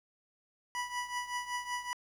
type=tone with tremolo; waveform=25% pulse; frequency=981 Hz; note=B5; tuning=12 cents flat; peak=-28 dBFS; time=0.75-1.93 s; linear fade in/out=0 ms; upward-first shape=triangle; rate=5.3 Hz; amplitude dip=80%; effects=low-pass 10000 Hz 12 dB/octave + 10-bit